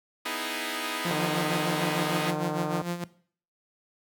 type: chord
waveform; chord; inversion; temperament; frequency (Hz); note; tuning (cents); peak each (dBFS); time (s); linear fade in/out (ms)
5% pulse; E major seventh; second; equal; 246.9 / 311.1 / 329.6 / 415.3; B3 / D#4 / E4 / G#4; 0 / 0 / 0 / 0; -25 / -23 / -26 / -25; 0.25-2.31; 10
type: tone with tremolo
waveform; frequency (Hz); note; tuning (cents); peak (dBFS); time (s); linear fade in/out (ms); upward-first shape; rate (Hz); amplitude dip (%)
sawtooth; 173.9; F3; -7; -23; 1.05-3.04; 0; sine; 6.6; 70
type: click train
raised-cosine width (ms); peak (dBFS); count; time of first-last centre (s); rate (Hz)
1; -18; 260; 1.11-2.814; 152
effects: noise-tail reverb RT60 0.5 s tail -18 dB re dry + high-pass 100 Hz 12 dB/octave